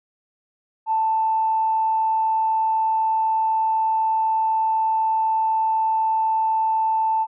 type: tone with tanh clipping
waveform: triangle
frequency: 884 Hz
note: A5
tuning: 8 cents sharp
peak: -17 dBFS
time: 0.86-7.27 s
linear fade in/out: 50 ms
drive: 2 dB
effects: resampled to 8000 Hz